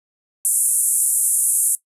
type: band-pass noise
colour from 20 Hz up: white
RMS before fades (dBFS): -18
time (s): 0.45-1.75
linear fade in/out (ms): 0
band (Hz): 8300 to 11000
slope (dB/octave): 48
effects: noise-tail reverb RT60 0.1 s tail -17 dB re dry + resampled to 32000 Hz